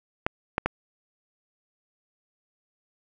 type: clicks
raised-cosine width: 0.5 ms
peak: -8 dBFS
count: 3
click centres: 0.265 / 0.581 / 0.66 s
effects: none